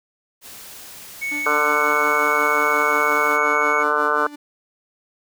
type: noise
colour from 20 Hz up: white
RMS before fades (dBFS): -39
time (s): 0.41-3.39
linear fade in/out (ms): 50
type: tone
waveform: triangle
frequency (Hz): 2216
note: C#7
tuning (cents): -1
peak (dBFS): -21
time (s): 1.21-3.84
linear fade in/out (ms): 20
type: tone with tremolo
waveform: 45% pulse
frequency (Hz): 293.7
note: D4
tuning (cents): 0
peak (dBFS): -29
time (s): 1.31-4.36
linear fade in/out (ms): 10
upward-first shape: sine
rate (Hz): 5.6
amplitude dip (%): 70
type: harmonic tone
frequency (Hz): 149.1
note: D3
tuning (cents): +27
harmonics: 3 / 4 / 5 / 6 / 7 / 8 / 9 / 10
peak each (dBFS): -25 / -27 / -33 / -28 / -25 / -22 / -24 / -23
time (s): 1.46-4.27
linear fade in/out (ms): 2
effects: none